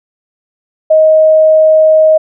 sine tone, 628 Hz, D#5, 16 cents sharp, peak -3 dBFS, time 0.9-2.18 s, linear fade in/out 10 ms, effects none

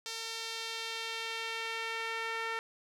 sawtooth tone with band-pass filter sweep, 452.9 Hz, A#4, 50 cents flat, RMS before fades -38 dBFS, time 0.06-2.59 s, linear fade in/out 0 ms, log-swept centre 5000 to 1800 Hz, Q 1.3, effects none

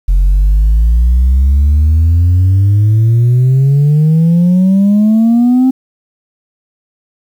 sine exponential sweep, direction up, 43.63 to 263.3 Hz, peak -3 dBFS, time 0.08-5.71 s, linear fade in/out 10 ms, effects tanh soft clip ceiling -4 dBFS + 7-bit

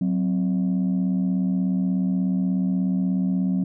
sine tone pair together, 185 / 261.6 Hz, F#3 / C4, 0 / 0 cents, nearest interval tritone, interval 600 cents, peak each -19 / -24 dBFS, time 0.01-3.64 s, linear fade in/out 5 ms, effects tanh soft clip ceiling -16 dBFS

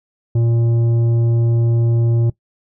sine tone with tanh clipping, 116.54 Hz, A#2, in tune, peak -14 dBFS, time 0.35-2.3 s, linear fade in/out 5 ms, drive 9 dB, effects noise-tail reverb RT60 0.1 s tail -19 dB re dry

